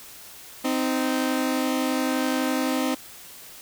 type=tone pair together; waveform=sawtooth; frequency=259.4 / 311.1 Hz; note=C4 / D#4; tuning=-15 / 0 cents; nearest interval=minor third; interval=315 cents; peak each=-20 / -23 dBFS; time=0.64-2.95 s; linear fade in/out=10 ms; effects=white hiss -44 dBFS RMS until 3.61 s